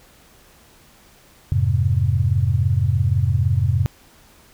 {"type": "chord", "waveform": "sine", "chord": "F minor", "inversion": "none", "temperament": "just", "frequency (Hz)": [87.31, 104.77, 130.96], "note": ["F2", "Ab2", "C3"], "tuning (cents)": [0, 16, 2], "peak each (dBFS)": [-20, -19, -20], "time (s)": [1.52, 3.86], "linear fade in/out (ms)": 0, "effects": ["pink hiss -51 dBFS RMS until 4.53 s"]}